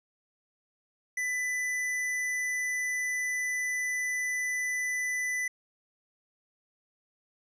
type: tone with tanh clipping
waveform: sine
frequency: 1995 Hz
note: B6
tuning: 17 cents sharp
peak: -30 dBFS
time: 1.17-5.48 s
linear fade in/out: 5 ms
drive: 18 dB
effects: low-pass 12000 Hz 12 dB/octave